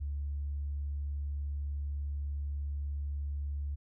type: tone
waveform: sine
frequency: 71.7 Hz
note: D2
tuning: 41 cents flat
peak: -32 dBFS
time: 0-3.76 s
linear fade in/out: 20 ms
effects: tanh soft clip ceiling -28 dBFS